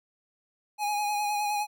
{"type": "tone with vibrato", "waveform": "square", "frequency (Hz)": 831, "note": "G#5", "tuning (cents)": 1, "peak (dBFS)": -27, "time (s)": [0.78, 1.67], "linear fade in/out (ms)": 50, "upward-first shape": "sine", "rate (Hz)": 9.7, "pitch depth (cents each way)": 27, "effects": []}